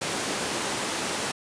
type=high-pass noise; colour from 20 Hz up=pink; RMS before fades=-29 dBFS; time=0.01-1.32 s; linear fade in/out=10 ms; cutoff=220 Hz; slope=12 dB/octave; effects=resampled to 22050 Hz